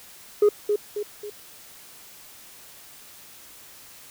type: tone with echo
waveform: sine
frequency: 415.3 Hz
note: G#4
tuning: in tune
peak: -11 dBFS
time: 0.42-0.49 s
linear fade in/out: 5 ms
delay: 270 ms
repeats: 3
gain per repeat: -7 dB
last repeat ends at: 1.3 s
effects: tanh soft clip ceiling -12 dBFS + white hiss -47 dBFS RMS until 4.1 s